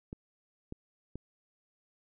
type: clicks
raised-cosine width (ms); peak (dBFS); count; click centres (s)
3; -27; 3; 0.129 / 0.724 / 1.156
effects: none